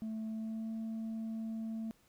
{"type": "tone with pitch glide", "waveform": "sine", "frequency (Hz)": [220, 223.1], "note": ["A3", "A3"], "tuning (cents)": [0, 24], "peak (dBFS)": -34, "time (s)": [0.02, 1.91], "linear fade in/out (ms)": 0, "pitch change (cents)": 24, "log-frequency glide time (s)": [0.28, 0.72], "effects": ["tanh soft clip ceiling -36 dBFS", "pink hiss -69 dBFS RMS until 2.08 s"]}